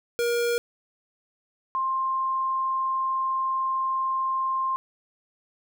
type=tone pair in turn; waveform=square / sine; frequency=474.3 / 1055.6 Hz; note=A#4 / C6; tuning=+30 / +15 cents; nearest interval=octave + major second; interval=1385 cents; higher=second; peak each=-23 / -23 dBFS; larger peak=neither; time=0.19-0.58 / 1.75-4.76 s; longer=second; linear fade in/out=0 ms; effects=none